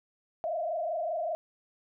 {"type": "tone with frequency modulation", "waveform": "sine", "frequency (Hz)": 659.3, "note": "E5", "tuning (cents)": 0, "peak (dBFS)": -29, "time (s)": [0.44, 1.35], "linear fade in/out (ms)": 0, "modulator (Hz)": 25.1, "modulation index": 1.8, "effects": []}